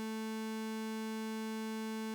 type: tone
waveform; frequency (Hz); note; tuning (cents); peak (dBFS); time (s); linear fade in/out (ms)
35% pulse; 220; A3; 0; -36; 0-2.14; 0
effects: none